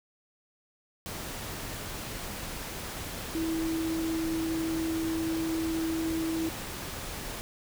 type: tone in noise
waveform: sine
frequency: 324.7 Hz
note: E4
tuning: 26 cents flat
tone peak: -28 dBFS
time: 3.35-6.49 s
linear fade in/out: 0 ms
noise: pink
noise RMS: -38 dBFS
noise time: 1.06-7.41 s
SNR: +7 dB
effects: none

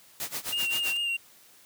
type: noise with tremolo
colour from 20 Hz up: white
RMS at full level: -32 dBFS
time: 0.2-0.97 s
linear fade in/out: 0 ms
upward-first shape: sine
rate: 7.7 Hz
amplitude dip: 90%
type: tone with vibrato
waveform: triangle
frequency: 2794 Hz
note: F7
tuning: in tune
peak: -25 dBFS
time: 0.52-1.17 s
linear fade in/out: 10 ms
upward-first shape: sine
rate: 4.6 Hz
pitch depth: 29 cents each way
effects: white hiss -56 dBFS RMS until 1.65 s + high-pass 80 Hz 12 dB/octave

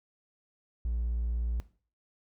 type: tone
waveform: triangle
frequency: 58.27 Hz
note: A#1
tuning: in tune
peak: -26 dBFS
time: 0.85-1.6 s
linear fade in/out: 0 ms
effects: noise-tail reverb RT60 0.4 s tail -17 dB re dry + tanh soft clip ceiling -22 dBFS

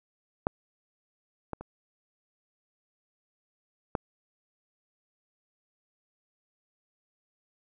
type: clicks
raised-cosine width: 1 ms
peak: -11 / -19 / -26 / -13 dBFS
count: 4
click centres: 0.469 / 1.533 / 1.61 / 3.952 s
effects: none

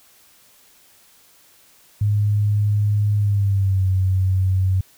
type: tone with pitch glide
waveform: sine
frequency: 103.83 to 94.12 Hz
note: G#2 to F#2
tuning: 0 to +30 cents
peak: -15 dBFS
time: 2.01-4.81 s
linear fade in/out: 5 ms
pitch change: -170 cents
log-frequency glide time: 3.16-3.87 s
effects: white hiss -53 dBFS RMS until 4.97 s

